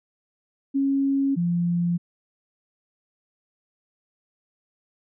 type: tone pair in turn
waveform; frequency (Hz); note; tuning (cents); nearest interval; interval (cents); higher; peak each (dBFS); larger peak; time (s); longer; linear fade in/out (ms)
sine; 274.6 / 172.99; C#4 / F3; -16 / -16; minor sixth; 800; first; -19 / -20; first; 0.74-1.36 / 1.36-1.98; neither; 20
effects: none